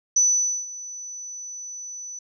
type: tone with ADSR envelope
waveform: sine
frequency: 5980 Hz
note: F#8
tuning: 17 cents sharp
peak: -14 dBFS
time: 0.16-2.19 s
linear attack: 7 ms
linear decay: 490 ms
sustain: -19 dB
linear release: 4 ms
effects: none